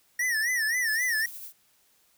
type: tone with vibrato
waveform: square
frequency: 1864.7 Hz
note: A#6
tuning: in tune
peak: -25 dBFS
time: 0.19-1.26 s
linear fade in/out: 5 ms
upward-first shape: sine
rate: 3.8 Hz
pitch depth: 140 cents each way
type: noise with tremolo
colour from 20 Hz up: violet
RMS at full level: -40 dBFS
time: 0.84-1.53 s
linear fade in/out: 50 ms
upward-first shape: sine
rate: 12 Hz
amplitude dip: 35%
effects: white hiss -65 dBFS RMS until 2.17 s